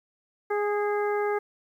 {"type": "harmonic tone with a mistuned harmonic", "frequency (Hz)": 414, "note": "G#4", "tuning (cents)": -5, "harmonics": [1, 2, 3, 4, 5], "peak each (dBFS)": [-25, -31, -35, -37, -39], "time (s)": [0.5, 1.39], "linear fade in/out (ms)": 10, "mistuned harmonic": 4, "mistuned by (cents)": -20, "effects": ["10-bit"]}